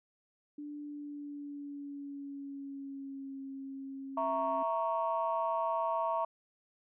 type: tone with pitch glide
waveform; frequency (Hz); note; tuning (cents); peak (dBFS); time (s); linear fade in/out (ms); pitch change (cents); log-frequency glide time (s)
sine; 293.7 to 270.9; D4 to C#4; 0 to -40; -40; 0.58-4.63; 5; -140; 0.79-3.41
type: chord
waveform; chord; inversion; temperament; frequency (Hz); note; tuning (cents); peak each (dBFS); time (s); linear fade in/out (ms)
sine; A# diminished; second; equal; 659.3 / 932.3 / 1108.7; E5 / A#5 / C#6; 0 / 0 / 0; -33 / -33 / -35; 4.17-6.25; 5
effects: tanh soft clip ceiling -21 dBFS